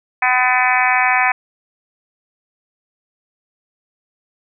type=harmonic tone; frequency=252.2 Hz; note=B3; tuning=36 cents sharp; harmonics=3 / 4 / 5 / 6 / 7 / 8 / 9 / 10; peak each=-18 / -20 / -24 / -24 / -19 / -22 / -19 / -23 dBFS; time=0.22-1.32 s; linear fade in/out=5 ms; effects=none